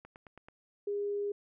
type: click train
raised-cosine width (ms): 0.5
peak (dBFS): -35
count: 5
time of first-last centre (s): 0.05-0.485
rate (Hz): 9.19
type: tone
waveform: sine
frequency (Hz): 407.5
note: G#4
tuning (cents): -33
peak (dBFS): -31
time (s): 0.87-1.32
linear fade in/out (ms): 5
effects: none